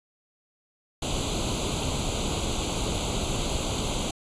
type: noise with comb filter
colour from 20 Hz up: pink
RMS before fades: -28 dBFS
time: 1.02-4.11 s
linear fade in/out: 5 ms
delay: 0.28 ms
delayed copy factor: +0.9
effects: resampled to 22050 Hz